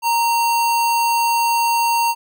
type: tone with sample-and-hold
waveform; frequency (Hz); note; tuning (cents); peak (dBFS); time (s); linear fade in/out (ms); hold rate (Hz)
sine; 932.3; A#5; 0; -14; 0.02-2.15; 50; 3675
effects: none